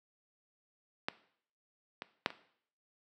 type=clicks; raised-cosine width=0.3 ms; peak=-16 / -23 / -11 / -29 dBFS; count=4; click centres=1.085 / 2.021 / 2.261 / 2.304 s; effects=noise-tail reverb RT60 0.6 s tail -17 dB re dry + high-pass 200 Hz 12 dB/octave